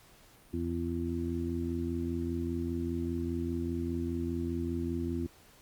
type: harmonic tone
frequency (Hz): 85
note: F2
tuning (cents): -46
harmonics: 1 / 2 / 3 / 4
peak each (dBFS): -36 / -41 / -35 / -36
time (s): 0.53-5.27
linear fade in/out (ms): 10
effects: pink hiss -59 dBFS RMS until 5.61 s + Opus 48 kbps